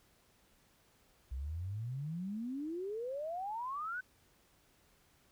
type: exponential sweep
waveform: sine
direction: up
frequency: 61.5 to 1539 Hz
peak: -37 dBFS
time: 1.31-4.01 s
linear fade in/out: 10 ms
effects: pink hiss -69 dBFS RMS until 5.31 s